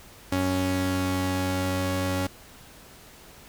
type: tone pair together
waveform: sawtooth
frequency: 92.67 / 277.7 Hz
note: F#2 / C#4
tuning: +3 / +3 cents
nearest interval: octave + perfect fifth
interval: 1900 cents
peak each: -24 / -22 dBFS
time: 0.32-2.27 s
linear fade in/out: 5 ms
effects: pink hiss -49 dBFS RMS until 3.48 s